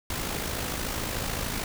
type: noise with amplitude modulation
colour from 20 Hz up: pink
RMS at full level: -29 dBFS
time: 0.1-1.64 s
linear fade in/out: 2 ms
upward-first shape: sine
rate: 53.6 Hz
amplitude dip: 50%
effects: none